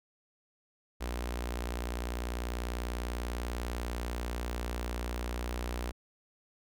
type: tone with notch filter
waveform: sawtooth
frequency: 60.2 Hz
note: B1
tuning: 44 cents flat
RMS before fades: -36 dBFS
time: 1-5.92 s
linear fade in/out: 20 ms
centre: 130 Hz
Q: 0.71
effects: none